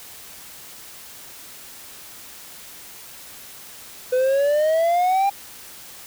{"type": "exponential sweep", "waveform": "triangle", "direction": "up", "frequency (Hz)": [499.8, 804], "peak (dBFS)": -14, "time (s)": [4.12, 5.3], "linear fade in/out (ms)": 10, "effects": ["white hiss -41 dBFS RMS until 6.06 s"]}